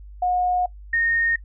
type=tone pair in turn; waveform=sine; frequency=723 / 1845.1 Hz; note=F#5 / A#6; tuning=-40 / -18 cents; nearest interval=octave + major third; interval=1622 cents; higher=second; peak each=-18 dBFS; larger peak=neither; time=0.22-0.66 / 0.93-1.36 s; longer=first; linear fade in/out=5 ms; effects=noise-tail reverb RT60 0.1 s tail -20 dB re dry + added 50 Hz sine -38 dBFS peak until 1.44 s